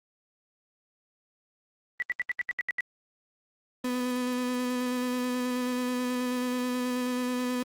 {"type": "tone bursts", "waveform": "sine", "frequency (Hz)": 1960, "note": "B6", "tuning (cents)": -14, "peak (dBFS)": -25, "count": 9, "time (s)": [2, 2.806], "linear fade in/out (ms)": 0, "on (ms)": 22, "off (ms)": 76}
{"type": "tone with vibrato", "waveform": "35% pulse", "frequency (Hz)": 249.4, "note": "B3", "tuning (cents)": 17, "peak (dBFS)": -26, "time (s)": [3.84, 7.63], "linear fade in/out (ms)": 5, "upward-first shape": "square", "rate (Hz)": 9.3, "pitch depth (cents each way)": 12}
{"effects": ["Opus 24 kbps"]}